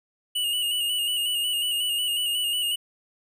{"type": "tone with vibrato", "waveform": "square", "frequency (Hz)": 2900, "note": "F#7", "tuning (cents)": -35, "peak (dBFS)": -24, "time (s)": [0.35, 2.76], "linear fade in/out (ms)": 10, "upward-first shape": "square", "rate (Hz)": 5.5, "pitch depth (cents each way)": 36, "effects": []}